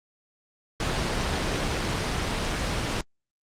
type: noise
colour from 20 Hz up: pink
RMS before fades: -26 dBFS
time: 0.8-3.01 s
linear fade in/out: 2 ms
effects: low-pass 6000 Hz 12 dB/octave + Opus 32 kbps